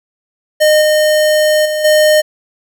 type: tone with level steps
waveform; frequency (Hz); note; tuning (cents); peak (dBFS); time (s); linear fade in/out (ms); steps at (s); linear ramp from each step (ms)
square; 612; D#5; -29; -7 / -9 / -15 / -7; 0.6-2.22; 20; 0.81 / 1.65 / 1.84; 10
effects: none